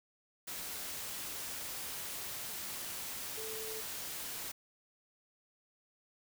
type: tone in noise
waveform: sine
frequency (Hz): 440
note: A4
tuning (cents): 0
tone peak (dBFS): -44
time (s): 3.37-3.81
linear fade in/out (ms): 10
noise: white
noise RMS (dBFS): -42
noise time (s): 0.47-4.52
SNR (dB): -5
effects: none